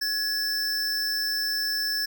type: tone pair together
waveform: square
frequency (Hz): 1679 / 5320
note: G#6 / E8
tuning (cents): +18 / +15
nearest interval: octave + minor sixth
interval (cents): 1997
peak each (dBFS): -30 / -27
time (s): 0.01-2.06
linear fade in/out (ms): 10
effects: none